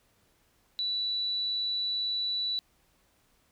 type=tone; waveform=sine; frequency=3951 Hz; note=B7; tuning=in tune; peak=-28 dBFS; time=0.79-2.59 s; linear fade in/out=0 ms; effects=pink hiss -68 dBFS RMS until 3.51 s